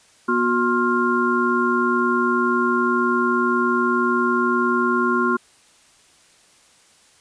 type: tone cluster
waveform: sine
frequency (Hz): 241.9 / 363.8 / 1065 / 1397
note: B3 / F#4 / C6 / F6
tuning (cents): -36 / -29 / +30 / 0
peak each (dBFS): -22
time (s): 0.28-5.37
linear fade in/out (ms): 10
effects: white hiss -54 dBFS RMS until 7.2 s + resampled to 22050 Hz